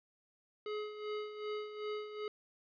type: tone with tremolo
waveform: square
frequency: 422.5 Hz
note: G#4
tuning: 30 cents sharp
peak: -37 dBFS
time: 0.66-2.28 s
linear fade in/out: 2 ms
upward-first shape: sine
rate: 2.6 Hz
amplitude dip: 65%
effects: resampled to 11025 Hz + 12-bit